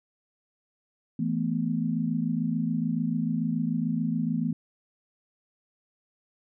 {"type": "chord", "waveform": "sine", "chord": "E suspended fourth", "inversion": "none", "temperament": "equal", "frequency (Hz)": [164.81, 220, 246.9], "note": ["E3", "A3", "B3"], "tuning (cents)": [0, 0, 0], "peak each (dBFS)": -29, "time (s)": [1.19, 4.53], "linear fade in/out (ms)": 5, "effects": []}